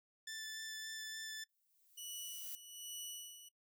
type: tone with vibrato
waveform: 15% pulse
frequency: 1760 Hz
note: A6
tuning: in tune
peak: -38 dBFS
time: 0.27-1.44 s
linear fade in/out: 5 ms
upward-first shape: sine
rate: 3.5 Hz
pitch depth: 9 cents each way
type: noise with exponential growth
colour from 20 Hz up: violet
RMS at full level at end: -45 dBFS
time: 1.49-2.55 s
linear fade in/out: 0 ms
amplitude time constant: 230 ms
type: tone with tremolo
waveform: 15% pulse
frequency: 2947 Hz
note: F#7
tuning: 8 cents flat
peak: -37 dBFS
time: 1.97-3.49 s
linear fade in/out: 10 ms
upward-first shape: sine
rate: 1.2 Hz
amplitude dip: 70%
effects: noise-tail reverb RT60 0.1 s tail -19 dB re dry